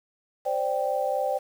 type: chord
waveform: sine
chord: C suspended second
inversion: none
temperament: equal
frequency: 523.3 / 587.3 / 784 Hz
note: C5 / D5 / G5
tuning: 0 / 0 / 0 cents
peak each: -28 dBFS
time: 0.45-1.39 s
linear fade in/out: 20 ms
effects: 8-bit